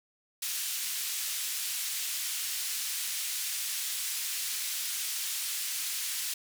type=band-pass noise; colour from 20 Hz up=white; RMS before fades=-34 dBFS; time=0.42-6.34 s; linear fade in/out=5 ms; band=2300 to 13000 Hz; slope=12 dB/octave; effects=none